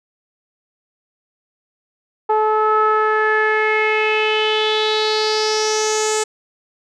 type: tone with low-pass filter sweep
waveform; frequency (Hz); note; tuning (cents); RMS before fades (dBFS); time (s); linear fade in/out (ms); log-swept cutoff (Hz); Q
sawtooth; 431.7; A4; -33; -17; 2.29-6.24; 10; 1000 to 7700; 5
effects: none